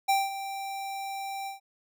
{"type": "tone with ADSR envelope", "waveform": "square", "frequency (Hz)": 784, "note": "G5", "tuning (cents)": 0, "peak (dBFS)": -21, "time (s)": [0.08, 1.6], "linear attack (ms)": 15, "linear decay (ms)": 200, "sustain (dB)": -13, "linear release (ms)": 130, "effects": []}